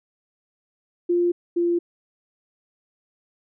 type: tone pair in turn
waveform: sine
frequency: 349.2 / 345 Hz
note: F4 / F4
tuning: 0 / -21 cents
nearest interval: unison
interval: 21 cents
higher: first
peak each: -17 / -18 dBFS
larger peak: first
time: 1.09-1.32 / 1.56-1.79 s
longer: neither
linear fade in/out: 10 ms
effects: none